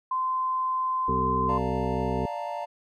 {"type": "tone", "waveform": "sine", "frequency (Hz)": 1034, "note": "C6", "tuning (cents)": -21, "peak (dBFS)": -24, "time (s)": [0.11, 1.58], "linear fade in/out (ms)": 5}
{"type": "harmonic tone", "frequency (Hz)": 64, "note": "C2", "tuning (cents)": -38, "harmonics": [1, 2, 3, 4, 6, 7], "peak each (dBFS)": [-33, -33, -33, -33, -33, -33], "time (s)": [1.08, 2.26], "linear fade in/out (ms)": 5}
{"type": "chord", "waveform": "triangle", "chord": "Bb major seventh", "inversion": "first", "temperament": "equal", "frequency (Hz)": [587.3, 698.5, 880, 932.3], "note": ["D5", "F5", "A5", "Bb5"], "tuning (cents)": [0, 0, 0, 0], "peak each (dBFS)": [-34, -33, -35, -34], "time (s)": [1.48, 2.66], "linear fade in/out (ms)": 20}
{"effects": []}